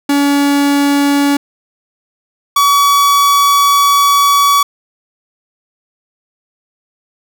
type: tone pair in turn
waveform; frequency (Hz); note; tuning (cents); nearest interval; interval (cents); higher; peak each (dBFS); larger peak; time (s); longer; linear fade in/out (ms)
45% pulse; 284 / 1136; C#4 / C#6; +42 / +42; 2 octaves; 2400; second; -9 / -7; second; 0.09-1.37 / 2.56-4.63; second; 5
effects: none